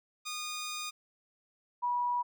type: tone pair in turn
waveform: 10% pulse / sine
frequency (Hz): 1227 / 972.7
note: D#6 / B5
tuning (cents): -25 / -27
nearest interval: major third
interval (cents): 402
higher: first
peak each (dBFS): -28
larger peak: neither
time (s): 0.25-0.91 / 1.82-2.23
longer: first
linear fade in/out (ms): 20
effects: none